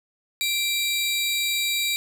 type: tone pair together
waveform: sawtooth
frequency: 2348 / 3834 Hz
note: D7 / A#7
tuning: -1 / +48 cents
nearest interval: minor sixth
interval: 849 cents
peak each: -22 dBFS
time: 0.41-1.96 s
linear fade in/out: 0 ms
effects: none